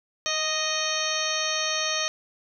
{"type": "harmonic tone with a mistuned harmonic", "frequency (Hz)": 621, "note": "D#5", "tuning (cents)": -3, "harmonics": [1, 2, 3, 4, 5, 6, 7, 9, 10], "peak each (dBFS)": [-33, -33, -33, -33, -33, -33, -33, -33, -33], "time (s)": [0.26, 2.08], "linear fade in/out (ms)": 0, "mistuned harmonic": 1, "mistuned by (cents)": 15, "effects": []}